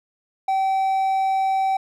triangle tone, 770 Hz, G5, 31 cents flat, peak -16 dBFS, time 0.48-1.77 s, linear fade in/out 5 ms, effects none

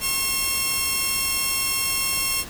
5% pulse tone pair together, 1078.2 / 2717 Hz, C#6 / F7, -48 / -48 cents, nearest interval octave + major third, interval 1600 cents, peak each -14 dBFS, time 0-2.45 s, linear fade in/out 50 ms, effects pink hiss -38 dBFS RMS until 2.49 s

